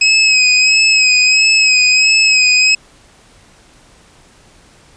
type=tone with vibrato; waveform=25% pulse; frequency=2547 Hz; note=D#7; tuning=40 cents sharp; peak=-4 dBFS; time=0.01-2.75 s; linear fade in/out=5 ms; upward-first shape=sine; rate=1.5 Hz; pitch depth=37 cents each way; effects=pink hiss -46 dBFS RMS until 4.96 s + resampled to 22050 Hz